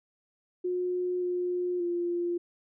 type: tone with pitch steps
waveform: sine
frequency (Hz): 360.6 / 357.5 / 347.7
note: F#4 / F4 / F4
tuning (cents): -45 / +41 / -8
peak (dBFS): -27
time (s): 0.64-2.38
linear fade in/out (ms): 10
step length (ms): 580
effects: none